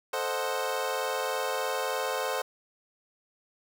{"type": "chord", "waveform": "25% pulse", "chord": "A diminished seventh", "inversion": "none", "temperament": "equal", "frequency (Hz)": [440, 523.3, 622.3, 740], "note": ["A4", "C5", "Eb5", "Gb5"], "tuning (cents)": [0, 0, 0, 0], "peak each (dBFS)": [-31, -28, -33, -32], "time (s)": [0.13, 2.42], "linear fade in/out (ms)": 5, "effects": []}